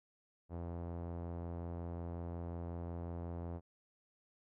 sawtooth tone with low-pass filter, 85.5 Hz, F2, 36 cents flat, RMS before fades -43 dBFS, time 0.49-3.61 s, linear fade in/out 50 ms, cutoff 760 Hz, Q 1.2, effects none

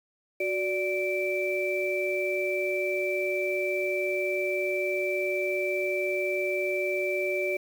sine tone cluster, 370.5 / 585 / 2333 Hz, F#4 / D5 / D7, +2 / -7 / -12 cents, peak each -30 dBFS, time 0.4-7.57 s, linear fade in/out 5 ms, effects 8-bit

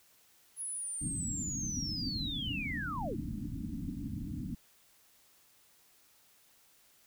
sine linear sweep, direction down, 10610 to 122.7 Hz, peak -36 dBFS, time 0.56-3.2 s, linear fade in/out 50 ms
white low-pass noise, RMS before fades -39 dBFS, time 1.01-4.55 s, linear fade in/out 5 ms, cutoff 300 Hz, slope 96 dB/octave
effects white hiss -65 dBFS RMS until 7.06 s

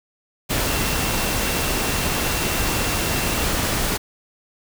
sine tone in noise, 2715 Hz, F7, 50 cents flat, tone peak -33 dBFS, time 0.66-3.45 s, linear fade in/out 20 ms, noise pink, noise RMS -22 dBFS, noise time 0.49-3.98 s, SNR -14 dB, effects none

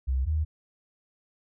sine tone pair in turn, 65.41 / 77.61 Hz, C2 / D#2, 0 / -4 cents, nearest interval minor third, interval 296 cents, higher second, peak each -23 / -23 dBFS, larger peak neither, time 0.07-0.26 / 0.26-0.45 s, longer neither, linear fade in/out 20 ms, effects none

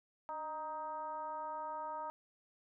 sine tone with frequency modulation, 935 Hz, A#5, 5 cents sharp, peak -39 dBFS, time 0.29-2.1 s, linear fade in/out 0 ms, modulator 321 Hz, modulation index 0.87, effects none

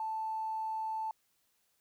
triangle tone with tanh clipping, 880 Hz, A5, in tune, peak -33 dBFS, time 0-1.11 s, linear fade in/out 2 ms, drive 2 dB, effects white hiss -75 dBFS RMS until 1.8 s

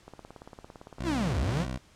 click train, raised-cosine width 1 ms, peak -30 dBFS, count 17, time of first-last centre 0.08-0.984 s, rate 17.7 Hz
15% pulse tone, 63.8 Hz, C2, 43 cents flat, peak -26 dBFS, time 0.99-1.78 s, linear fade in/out 10 ms
45% pulse linear two-way sweep, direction down then up, 370 to 59 to 203.1 Hz, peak -27 dBFS, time 1.03-1.67 s, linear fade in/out 50 ms, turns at 1.4 s
effects pink hiss -59 dBFS RMS until 1.95 s + low-pass 8000 Hz 12 dB/octave

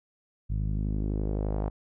sawtooth tone with low-pass filter sweep, 51.7 Hz, G#1, 7 cents flat, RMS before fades -29 dBFS, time 0.49-1.7 s, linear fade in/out 20 ms, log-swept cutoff 130 to 840 Hz, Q 1.5, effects none

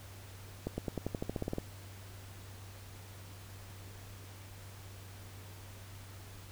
accelerating click train, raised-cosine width 2 ms, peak -21 dBFS, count 13, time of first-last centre 0.67-1.584 s, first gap 110 ms, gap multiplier 0.93, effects added 97 Hz sine -49 dBFS peak until 6.51 s + pink hiss -54 dBFS RMS until 6.51 s

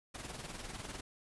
pink noise with tremolo, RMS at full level -42 dBFS, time 0.14-1.01 s, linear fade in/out 10 ms, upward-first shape triangle, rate 20 Hz, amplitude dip 70%, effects resampled to 24000 Hz

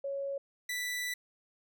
sine / sawtooth tone pair in turn, 554.4 / 1975.7 Hz, C#5 / B6, 0 / 0 cents, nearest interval octave + minor seventh, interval 2200 cents, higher second, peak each -33 / -30 dBFS, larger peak second, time 0.04-0.38 / 0.69-1.14 s, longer second, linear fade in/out 5 ms, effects none

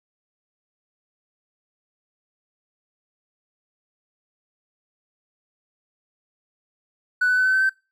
triangle tone with pitch steps, 1487 / 1499.1 / 1511.2 / 1523.5 / 1535.9 / 1548.4 Hz, F#6 / F#6 / F#6 / G6 / G6 / G6, +8 / +22 / +36 / -50 / -36 / -22 cents, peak -13 dBFS, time 7.21-7.696 s, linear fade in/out 10 ms, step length 81 ms, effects noise-tail reverb RT60 0.3 s tail -26 dB re dry + tanh soft clip ceiling -13 dBFS

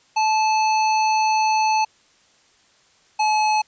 square tone pair in turn, 870 / 857.5 Hz, A5 / A5, -20 / -45 cents, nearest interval unison, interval 25 cents, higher first, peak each -17 dBFS, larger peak neither, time 0.16-1.85 / 3.19-3.62 s, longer first, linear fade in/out 10 ms, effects white hiss -57 dBFS RMS until 3.67 s + resampled to 16000 Hz

